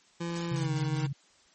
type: tone with pitch glide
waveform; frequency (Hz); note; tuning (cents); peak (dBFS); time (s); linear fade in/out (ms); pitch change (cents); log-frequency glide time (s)
25% pulse; 170 to 156.79; F3 to D#3; -46 to +14; -28; 0.2-1.07; 10; -140; 0.53-0.72
type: noise bursts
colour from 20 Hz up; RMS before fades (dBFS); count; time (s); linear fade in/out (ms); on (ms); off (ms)
white; -42; 4; 0.35-1.066; 10; 110; 92
type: tone with tremolo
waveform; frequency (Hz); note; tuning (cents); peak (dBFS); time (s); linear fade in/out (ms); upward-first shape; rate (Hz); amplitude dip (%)
sine; 138.59; C#3; 0; -27; 0.51-1.13; 10; triangle; 9.8; 40
effects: white hiss -62 dBFS RMS until 1.54 s + MP3 32 kbps